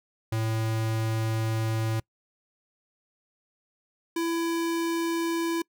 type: tone pair in turn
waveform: square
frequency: 111.4 / 333.8 Hz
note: A2 / E4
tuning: +22 / +22 cents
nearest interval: octave + perfect fifth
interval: 1900 cents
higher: second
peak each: -26 dBFS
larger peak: neither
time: 0.32-2 / 4.16-5.62 s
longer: first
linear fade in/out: 5 ms
effects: noise-tail reverb RT60 0.1 s tail -25 dB re dry